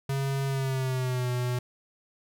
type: tone with pitch glide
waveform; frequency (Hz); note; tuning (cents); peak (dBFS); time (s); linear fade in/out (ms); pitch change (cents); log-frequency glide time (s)
square; 136.8 to 124.01; C#3 to B2; -23 to +8; -27; 0.09-1.59; 5; -169; 0.47-1.3
effects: none